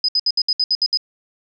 sine tone bursts, 5010 Hz, D#8, 11 cents sharp, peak -14 dBFS, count 9, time 0.04-0.973 s, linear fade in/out 2 ms, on 45 ms, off 66 ms, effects none

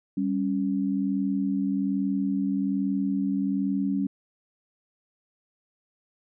sine tone pair together, 196 / 277.2 Hz, G3 / C#4, 0 / 0 cents, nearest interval tritone, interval 600 cents, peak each -26 dBFS, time 0.17-4.07 s, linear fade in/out 5 ms, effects none

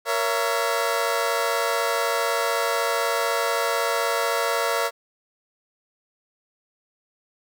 20% pulse chord, A# diminished, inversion none, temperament just, 466.2 / 559.4 / 671.3 Hz, A#4 / C#5 / E5, 0 / +16 / +31 cents, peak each -21 dBFS, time 0.05-4.91 s, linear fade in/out 50 ms, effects none

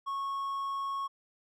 triangle tone, 1100 Hz, C#6, 14 cents flat, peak -30 dBFS, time 0.06-1.08 s, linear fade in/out 20 ms, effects none

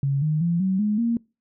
sine tone with pitch steps, 138.59 / 153.78 / 170.62 / 189.32 / 210.1 / 233.1 Hz, C#3 / D#3 / F3 / F#3 / G#3 / A#3, 0 / -20 / -40 / +40 / +20 / 0 cents, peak -19 dBFS, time 0.03-1.17 s, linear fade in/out 2 ms, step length 190 ms, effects noise-tail reverb RT60 0.3 s tail -25 dB re dry

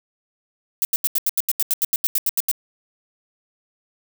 violet noise bursts, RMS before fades -19 dBFS, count 16, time 0.82-2.514 s, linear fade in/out 0 ms, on 29 ms, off 82 ms, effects none

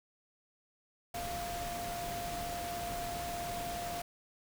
sine tone in noise, 696 Hz, F5, 6 cents flat, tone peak -38 dBFS, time 1.14-4.02 s, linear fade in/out 5 ms, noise pink, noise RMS -42 dBFS, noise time 1.14-4.02 s, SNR +1 dB, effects none

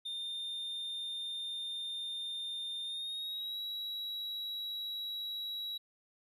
triangle tone with pitch glide, 3622 to 3882 Hz, A7 to B7, +49 to -31 cents, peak -36 dBFS, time 0.05-5.78 s, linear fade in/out 10 ms, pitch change +120 cents, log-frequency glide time 2.83-3.58 s, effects 13-bit

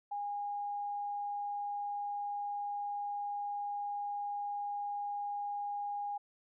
sine tone, 817 Hz, G#5, 29 cents flat, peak -35 dBFS, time 0.11-6.18 s, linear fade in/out 10 ms, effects none

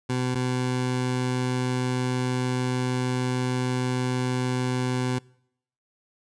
20% pulse tone pair in turn, 126.5 / 126.5 Hz, B2 / B2, +42 / +42 cents, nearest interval unison, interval 0 cents, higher neither, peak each -19 dBFS, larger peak neither, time 0.09-0.35 / 0.35-5.19 s, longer second, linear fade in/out 10 ms, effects noise-tail reverb RT60 0.7 s tail -24 dB re dry + resampled to 22050 Hz

